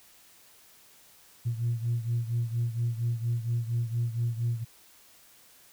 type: beating tone pair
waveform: sine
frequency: 116.54 / 120.84 Hz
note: A#2 / B2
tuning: 0 / -37 cents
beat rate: 4.3 Hz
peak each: -27 / -31 dBFS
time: 1.45-4.65 s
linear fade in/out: 20 ms
effects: tanh soft clip ceiling -21 dBFS + white hiss -57 dBFS RMS until 5.72 s